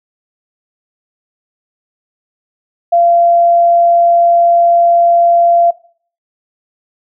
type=tone; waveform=sine; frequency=687 Hz; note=F5; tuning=29 cents flat; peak=-6 dBFS; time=2.92-5.71 s; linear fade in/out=10 ms; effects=noise-tail reverb RT60 0.5 s tail -19 dB re dry